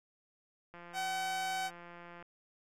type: click train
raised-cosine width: 0.5 ms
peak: -36 dBFS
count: 258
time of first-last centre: 0.74-2.226 s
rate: 173 Hz
type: tone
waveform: sawtooth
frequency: 758 Hz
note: F#5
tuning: 42 cents sharp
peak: -30 dBFS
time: 0.93-1.71 s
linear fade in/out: 50 ms
effects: low-pass 11000 Hz 12 dB/octave